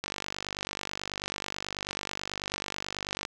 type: click train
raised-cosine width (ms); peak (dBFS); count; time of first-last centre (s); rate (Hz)
0.2; -15; 159; 0.04-3.251; 49.2
effects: none